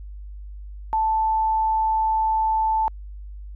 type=tone; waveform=sine; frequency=880 Hz; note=A5; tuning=in tune; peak=-18 dBFS; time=0.93-2.88 s; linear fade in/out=0 ms; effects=added 50 Hz sine -34 dBFS peak until 3.55 s